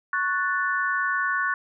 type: chord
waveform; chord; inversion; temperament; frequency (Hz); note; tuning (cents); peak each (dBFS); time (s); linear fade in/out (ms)
sine; F# minor; second; equal; 1108.7 / 1480 / 1760; C#6 / F#6 / A6; 0 / 0 / 0; -27 / -25 / -28; 0.13-1.54; 2
effects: none